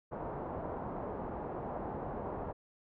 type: low-pass noise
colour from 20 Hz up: white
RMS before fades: -40 dBFS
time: 0.11-2.53 s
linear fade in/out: 20 ms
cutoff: 900 Hz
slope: 24 dB/octave
effects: none